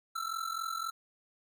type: ring-modulated tone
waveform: square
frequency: 1336 Hz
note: E6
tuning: 23 cents sharp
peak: -32 dBFS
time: 0.15-0.91 s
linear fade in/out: 10 ms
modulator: 21.9 Hz
effects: none